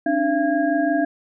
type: tone cluster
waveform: sine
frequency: 274.9 / 300.6 / 679 / 1638 Hz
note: C#4 / D4 / F5 / G#6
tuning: -14 / +40 / -49 / -24 cents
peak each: -24 / -21 / -21 / -28 dBFS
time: 0.06-1.05 s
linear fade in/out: 5 ms
effects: none